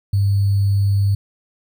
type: tone with sample-and-hold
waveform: sine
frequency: 99.5 Hz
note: G2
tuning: 26 cents sharp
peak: -13 dBFS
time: 0.13-1.15 s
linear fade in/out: 5 ms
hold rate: 4410 Hz
effects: none